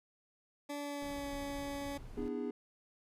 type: tone with pitch glide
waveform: 20% pulse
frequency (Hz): 288.8 to 282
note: D4 to C#4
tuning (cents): -29 to +30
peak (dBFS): -34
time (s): 0.69-1.98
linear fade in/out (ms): 10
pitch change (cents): -41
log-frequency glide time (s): 0.79-1.29
type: noise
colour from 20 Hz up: brown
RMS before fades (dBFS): -49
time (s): 1.02-2.28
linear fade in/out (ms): 0
type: chord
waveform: triangle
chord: E dominant seventh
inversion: second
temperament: just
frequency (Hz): 247.2 / 296.7 / 329.6 / 412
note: B3 / D4 / E4 / G#4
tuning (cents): +2 / +18 / 0 / -14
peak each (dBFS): -38 / -40 / -44 / -38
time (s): 2.17-2.51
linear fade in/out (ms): 5
effects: resampled to 32000 Hz